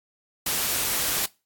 white noise, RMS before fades -25 dBFS, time 0.46-1.26 s, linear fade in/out 5 ms, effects noise-tail reverb RT60 0.3 s tail -23 dB re dry + AAC 64 kbps

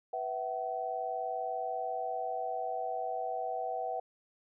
sine chord, B suspended fourth, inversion none, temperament equal with one note detuned, 493.9 / 659.3 / 759.5 Hz, B4 / E5 / F#5, 0 / 0 / +45 cents, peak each -40 / -38 / -35 dBFS, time 0.13-4 s, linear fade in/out 5 ms, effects none

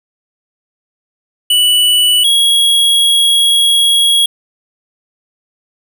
square tone pair in turn, 2961 / 3313 Hz, F#7 / G#7, +1 / -5 cents, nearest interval major second, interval 194 cents, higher second, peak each -8 dBFS, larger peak neither, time 1.5-2.24 / 2.24-4.26 s, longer second, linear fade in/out 5 ms, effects none

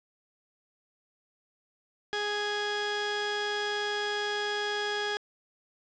25% pulse tone pair together, 414.7 / 1661.2 Hz, G#4 / G#6, -3 / 0 cents, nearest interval 2 octaves, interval 2403 cents, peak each -28 dBFS, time 2.13-5.17 s, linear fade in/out 0 ms, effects resampled to 16000 Hz + 8-bit

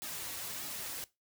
white noise with flanger, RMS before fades -41 dBFS, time 0.02-1.04 s, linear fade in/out 0 ms, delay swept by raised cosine 1.9 to 5 ms, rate 1.6 Hz, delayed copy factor -0.65, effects noise-tail reverb RT60 0.2 s tail -18 dB re dry

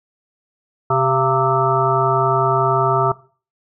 harmonic tone with a mistuned harmonic, 130.81 Hz, C3, in tune, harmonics 1 / 3 / 5 / 7 / 9 / 10, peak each -21 / -21 / -21 / -21 / -21 / -21 dBFS, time 0.9-3.12 s, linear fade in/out 5 ms, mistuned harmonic 5, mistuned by +69 cents, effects noise-tail reverb RT60 0.4 s tail -19 dB re dry

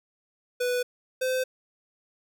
square tone pair in turn, 493.9 / 514.6 Hz, B4 / C5, 0 / -29 cents, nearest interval minor second, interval 71 cents, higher second, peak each -25 dBFS, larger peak neither, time 0.6-0.83 / 1.21-1.44 s, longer neither, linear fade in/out 10 ms, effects none

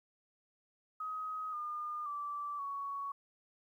sine tone with pitch steps, 1262 / 1212 / 1164 / 1117.8 Hz, D#6 / D#6 / D6 / C#6, +24 / -46 / -16 / +14 cents, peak -37 dBFS, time 1-3.12 s, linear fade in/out 5 ms, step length 530 ms, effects 12-bit

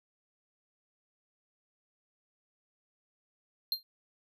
square tone with exponential decay, 4186 Hz, C8, in tune, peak -25 dBFS, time 3.72-3.83 s, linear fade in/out 1 ms, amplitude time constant 22 ms, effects none

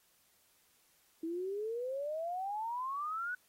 sine exponential sweep, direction up, 320 to 1501 Hz, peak -35 dBFS, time 1.23-3.35 s, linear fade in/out 5 ms, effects white hiss -70 dBFS RMS until 3.48 s + AAC 48 kbps

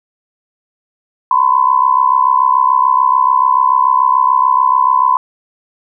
sine tone with amplitude modulation, 1013 Hz, B5, 44 cents sharp, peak -4 dBFS, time 1.31-5.17 s, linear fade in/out 2 ms, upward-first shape sine, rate 66.9 Hz, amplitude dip 85%, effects none

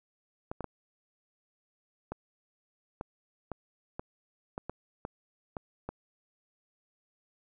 clicks, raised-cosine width 1 ms, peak -22 dBFS, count 12, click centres 0.515 / 0.607 / 0.643 / 2.12 / 3.011 / 3.517 / 3.995 / 4.579 / 4.696 / 5.051 / 5.568 / 5.89 s, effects none

